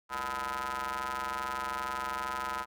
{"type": "ring-modulated tone", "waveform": "sawtooth", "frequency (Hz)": 132.8, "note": "C3", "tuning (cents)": 26, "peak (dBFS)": -26, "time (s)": [0.09, 2.66], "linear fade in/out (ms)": 50, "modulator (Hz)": 1140, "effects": []}